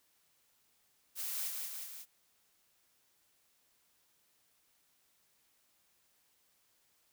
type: noise with echo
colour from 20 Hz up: blue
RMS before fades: -39 dBFS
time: 1.15-1.52 s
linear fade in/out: 50 ms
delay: 180 ms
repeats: 3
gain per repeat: -3 dB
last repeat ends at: 2.06 s
effects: white hiss -73 dBFS RMS until 7.12 s